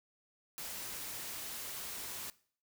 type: noise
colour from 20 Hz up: white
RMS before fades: -43 dBFS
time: 0.58-2.3 s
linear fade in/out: 0 ms
effects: noise-tail reverb RT60 0.5 s tail -20 dB re dry